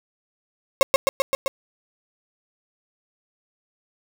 35% pulse tone with echo, 541 Hz, C#5, 42 cents flat, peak -9 dBFS, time 0.81-0.83 s, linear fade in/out 0 ms, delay 130 ms, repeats 5, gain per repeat -2 dB, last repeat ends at 1.48 s, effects none

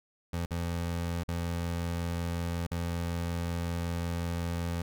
25% pulse tone with dropouts, 85.4 Hz, F2, 38 cents flat, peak -27 dBFS, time 0.33-4.82 s, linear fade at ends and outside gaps 5 ms, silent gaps 0.46-0.507 / 1.235-1.282 / 2.667-2.714 s, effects none

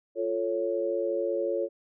sine chord, F augmented, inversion none, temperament equal, 349.2 / 440 / 554.4 Hz, F4 / A4 / C#5, 0 / 0 / 0 cents, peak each -31 / -31 / -29 dBFS, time 0.15-1.69 s, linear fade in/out 50 ms, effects none

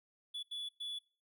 triangle tone bursts at uneven times, 3430 Hz, A7, 45 cents flat, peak -38 dBFS, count 3, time 0.34-0.43 / 0.51-0.69 / 0.8-0.99 s, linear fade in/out 10 ms, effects noise-tail reverb RT60 0.4 s tail -21 dB re dry

